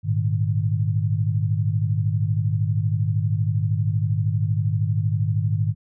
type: chord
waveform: sine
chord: Ab suspended second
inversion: none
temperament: equal with one note detuned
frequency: 103.83 / 116.54 / 152.89 Hz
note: Ab2 / Bb2 / Eb3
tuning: 0 / 0 / -30 cents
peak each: -21 / -25 / -25 dBFS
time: 0.03-5.75 s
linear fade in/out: 50 ms
effects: none